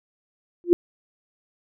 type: tone with exponential growth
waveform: sine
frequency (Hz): 349.2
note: F4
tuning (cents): 0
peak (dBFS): -7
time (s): 0.64-0.73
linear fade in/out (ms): 0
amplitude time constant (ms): 19
effects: none